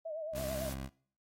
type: tone with vibrato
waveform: sine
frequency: 630 Hz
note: D#5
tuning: 21 cents sharp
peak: -37 dBFS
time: 0.05-0.7 s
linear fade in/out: 10 ms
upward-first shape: sine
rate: 9 Hz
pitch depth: 80 cents each way
type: tone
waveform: 15% pulse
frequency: 66.8 Hz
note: C2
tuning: 36 cents sharp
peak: -33 dBFS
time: 0.32-0.9 s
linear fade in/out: 50 ms
type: noise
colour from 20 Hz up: white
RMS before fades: -46 dBFS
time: 0.35-0.74 s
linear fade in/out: 10 ms
effects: noise-tail reverb RT60 0.5 s tail -22 dB re dry + AAC 48 kbps